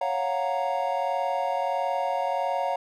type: chord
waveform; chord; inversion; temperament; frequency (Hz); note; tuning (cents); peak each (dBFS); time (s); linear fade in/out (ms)
triangle; Gb major seventh; second; equal; 554.4 / 698.5 / 740 / 932.3; Db5 / F5 / Gb5 / Bb5; 0 / 0 / 0 / 0; -28; 0.01-2.76; 5
effects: none